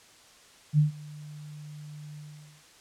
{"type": "tone with ADSR envelope", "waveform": "sine", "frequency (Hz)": 150, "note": "D3", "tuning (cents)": 37, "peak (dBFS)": -16, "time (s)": [0.73, 2.64], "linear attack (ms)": 53, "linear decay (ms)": 130, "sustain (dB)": -24, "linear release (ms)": 470, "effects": ["white hiss -55 dBFS RMS until 2.8 s", "low-pass 8000 Hz 12 dB/octave"]}